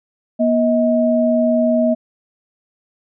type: tone pair together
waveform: sine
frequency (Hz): 240 / 634.8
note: B3 / D#5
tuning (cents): -49 / +35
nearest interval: octave + perfect fourth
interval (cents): 1684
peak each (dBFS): -15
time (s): 0.39-1.95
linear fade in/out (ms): 20
effects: none